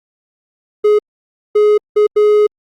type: tone bursts at uneven times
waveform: triangle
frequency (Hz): 420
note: G#4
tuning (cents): +19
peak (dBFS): -5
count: 4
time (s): 0.84-0.99 / 1.55-1.78 / 1.96-2.07 / 2.16-2.47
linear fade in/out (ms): 10
effects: Opus 32 kbps